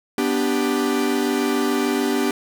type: chord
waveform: 45% pulse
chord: G major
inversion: first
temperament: equal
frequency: 246.9 / 293.7 / 392 Hz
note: B3 / D4 / G4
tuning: 0 / 0 / 0 cents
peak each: -23 dBFS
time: 0.18-2.31 s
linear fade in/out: 2 ms
effects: none